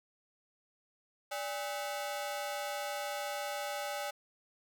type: ring-modulated tone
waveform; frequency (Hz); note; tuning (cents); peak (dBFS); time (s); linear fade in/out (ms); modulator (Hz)
sawtooth; 698.5; F5; 0; -29; 1.31-4.11; 10; 117
effects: none